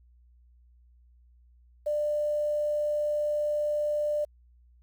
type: tone with quantisation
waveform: sine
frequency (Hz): 595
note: D5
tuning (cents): +22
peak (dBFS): -25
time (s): 1.86-4.25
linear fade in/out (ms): 10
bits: 9
effects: added 60 Hz sine -56 dBFS peak until 4.82 s